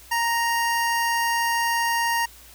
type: tone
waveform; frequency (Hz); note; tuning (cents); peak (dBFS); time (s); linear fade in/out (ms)
25% pulse; 932.3; A#5; 0; -17; 0.11-2.26; 10
effects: added 60 Hz sine -51 dBFS peak until 2.54 s + white hiss -48 dBFS RMS until 2.54 s